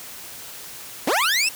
20% pulse linear sweep, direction up, 207.2 to 2749 Hz, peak -13 dBFS, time 1.07-1.49 s, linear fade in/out 5 ms, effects white hiss -38 dBFS RMS until 1.55 s + high-pass 60 Hz 12 dB/octave

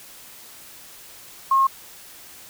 sine tone, 1077 Hz, C6, 50 cents sharp, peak -14 dBFS, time 1.51-1.67 s, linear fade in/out 5 ms, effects white hiss -44 dBFS RMS until 2.49 s

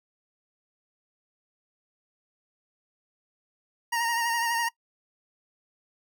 25% pulse tone with vibrato, 932.3 Hz, A#5, in tune, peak -21 dBFS, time 3.92-4.69 s, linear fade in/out 10 ms, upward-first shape sine, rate 12 Hz, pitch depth 34 cents each way, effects noise-tail reverb RT60 0.1 s tail -22 dB re dry

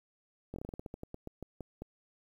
slowing click train, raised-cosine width 2 ms, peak -28 dBFS, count 16, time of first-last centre 0.54-1.82 s, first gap 21 ms, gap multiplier 1.18, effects 10-bit

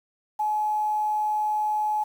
sine tone with quantisation, 850 Hz, G#5, 40 cents sharp, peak -22 dBFS, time 0.39-2.04 s, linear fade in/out 10 ms, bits 8, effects none

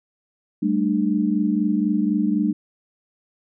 sine chord, G suspended second, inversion none, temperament equal with one note detuned, 196 / 220 / 299.3 Hz, G3 / A3 / D4, 0 / 0 / +33 cents, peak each -22 dBFS, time 0.62-2.53 s, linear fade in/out 10 ms, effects none

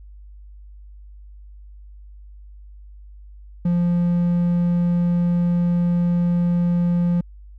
triangle tone, 174.1 Hz, F3, 5 cents flat, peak -14 dBFS, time 3.65-7.21 s, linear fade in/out 5 ms, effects added 50 Hz sine -39 dBFS peak until 7.58 s

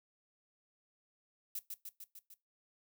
violet noise with echo, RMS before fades -40 dBFS, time 1.55-1.59 s, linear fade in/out 2 ms, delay 150 ms, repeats 5, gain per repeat -3 dB, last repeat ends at 2.34 s, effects noise-tail reverb RT60 0.2 s tail -19 dB re dry

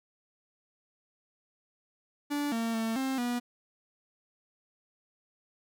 45% pulse tone with pitch steps, 290.2 / 228.6 / 224.7 / 265.3 / 242.8 Hz, D4 / A#3 / A3 / C4 / B3, -21 / -34 / +37 / +24 / -29 cents, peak -29 dBFS, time 2.3-3.4 s, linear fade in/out 20 ms, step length 220 ms, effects none

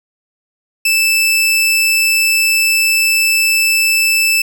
sawtooth tone, 2637 Hz, E7, in tune, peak -7 dBFS, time 0.85-4.42 s, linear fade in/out 5 ms, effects none

